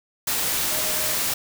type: tone in noise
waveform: sine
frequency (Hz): 620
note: D#5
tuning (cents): -6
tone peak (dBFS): -35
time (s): 0.71-1.14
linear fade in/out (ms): 5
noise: white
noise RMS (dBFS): -24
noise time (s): 0.27-1.34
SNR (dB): -14
effects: none